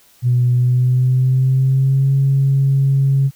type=tone with pitch glide; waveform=sine; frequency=123.2 to 136.7 Hz; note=B2 to C#3; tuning=-4 to -24 cents; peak=-10 dBFS; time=0.22-3.31 s; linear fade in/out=50 ms; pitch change=+180 cents; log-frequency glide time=0.53-2.13 s; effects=tanh soft clip ceiling -6 dBFS + white hiss -51 dBFS RMS until 3.35 s